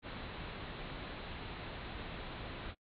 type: low-pass noise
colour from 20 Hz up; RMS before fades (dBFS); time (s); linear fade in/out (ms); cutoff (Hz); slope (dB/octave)
pink; -45; 0.02-2.75; 50; 4100; 96
effects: noise-tail reverb RT60 0.1 s tail -24 dB re dry

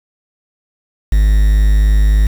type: tone with quantisation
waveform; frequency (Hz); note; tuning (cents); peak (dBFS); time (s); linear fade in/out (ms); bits
triangle; 51.7; G#1; -7; -5; 1.12-2.27; 5; 5
effects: none

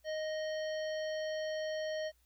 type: harmonic tone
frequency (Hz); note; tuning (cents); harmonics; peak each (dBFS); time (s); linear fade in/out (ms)
622.3; D#5; 0; 1 / 3 / 5 / 7 / 9; -35 / -45 / -49 / -52 / -54; 0.04-2.12; 50
effects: added 60 Hz sine -69 dBFS peak until 2.25 s + white hiss -74 dBFS RMS until 2.25 s

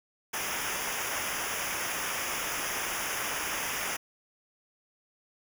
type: noise with comb filter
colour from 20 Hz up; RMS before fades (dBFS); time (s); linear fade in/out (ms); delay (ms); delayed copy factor
pink; -33; 0.33-3.97; 10; 0.24; -0.9
effects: none

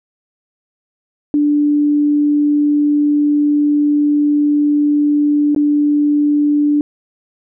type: tone with dropouts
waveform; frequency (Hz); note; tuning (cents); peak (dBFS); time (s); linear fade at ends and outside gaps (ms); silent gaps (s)
sine; 293.7; D4; 0; -10; 1.34-6.81; 1; 5.548-5.562
effects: none

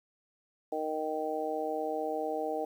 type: harmonic tone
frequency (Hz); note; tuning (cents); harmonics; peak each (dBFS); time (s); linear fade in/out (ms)
155.56; D#3; 0; 2 / 3 / 4 / 5; -39 / -35 / -36 / -36; 0.72-2.65; 5
effects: 10-bit

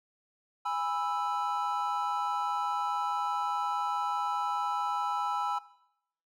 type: chord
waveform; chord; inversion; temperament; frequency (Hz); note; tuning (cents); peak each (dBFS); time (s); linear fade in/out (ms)
triangle; E major; first; just; 824.1 / 988.9 / 1318.5; G#5 / B5 / E6; -14 / +2 / 0; -32; 0.65-5.59; 10
effects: noise-tail reverb RT60 0.8 s tail -19 dB re dry

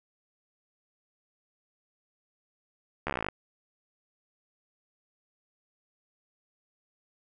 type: slowing click train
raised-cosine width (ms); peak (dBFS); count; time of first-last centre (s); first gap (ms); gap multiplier
0.5; -15; 14; 3.07-3.286; 13; 1.04
effects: none

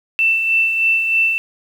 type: tone with tremolo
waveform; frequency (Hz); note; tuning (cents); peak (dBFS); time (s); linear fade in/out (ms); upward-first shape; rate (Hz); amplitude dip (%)
sine; 2669; E7; +21; -11; 0.19-1.38; 0; sine; 3.2; 45
effects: 7-bit

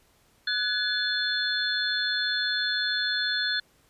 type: tone cluster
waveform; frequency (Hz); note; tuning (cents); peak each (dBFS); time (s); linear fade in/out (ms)
sine; 1489 / 1694 / 3497 / 4252; F#6 / G#6 / A7 / C8; +11 / +34 / -11 / +27; -30; 0.47-3.6; 5
effects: pink hiss -63 dBFS RMS until 3.89 s + resampled to 32000 Hz

